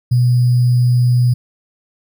sine tone with sample-and-hold, 123.1 Hz, B2, 5 cents flat, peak -9 dBFS, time 0.11-1.34 s, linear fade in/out 10 ms, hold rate 4900 Hz, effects none

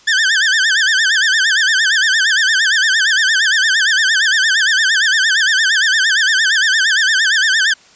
sawtooth tone with vibrato, 1661.2 Hz, G#6, in tune, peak -7 dBFS, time 0.07-7.74 s, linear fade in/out 10 ms, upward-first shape sine, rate 8.7 Hz, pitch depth 170 cents each way, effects white hiss -46 dBFS RMS until 7.95 s + resampled to 16000 Hz

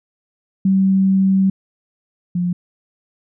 sine tone pair in turn, 192 / 176.93 Hz, G3 / F3, -36 / +23 cents, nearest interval minor second, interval 141 cents, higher first, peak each -11 / -16 dBFS, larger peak first, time 0.65-1.5 / 2.35-2.53 s, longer first, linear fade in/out 5 ms, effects none

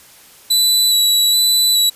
sawtooth tone with vibrato, 3951 Hz, B7, in tune, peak -8 dBFS, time 0.5-1.9 s, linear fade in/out 10 ms, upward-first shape square, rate 1.2 Hz, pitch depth 13 cents each way, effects white hiss -44 dBFS RMS until 1.95 s + resampled to 32000 Hz

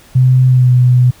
sine tone with pitch glide, 128.4 to 124.96 Hz, C3 to B2, -32 to +21 cents, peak -5 dBFS, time 0.15-1.11 s, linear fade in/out 10 ms, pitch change -47 cents, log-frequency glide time 0.48-0.71 s, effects pink hiss -43 dBFS RMS until 1.2 s

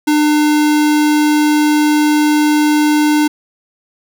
square tone, 300 Hz, D4, 37 cents sharp, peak -10 dBFS, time 0.07-3.28 s, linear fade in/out 10 ms, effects none

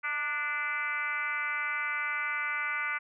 sine tone with frequency modulation, 1757 Hz, A6, 3 cents flat, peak -29 dBFS, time 0.03-2.99 s, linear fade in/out 20 ms, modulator 286 Hz, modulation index 2.1, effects none

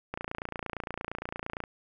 click train, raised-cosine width 0.5 ms, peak -19 dBFS, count 44, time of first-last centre 0.14-1.638 s, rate 28.7 Hz, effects none

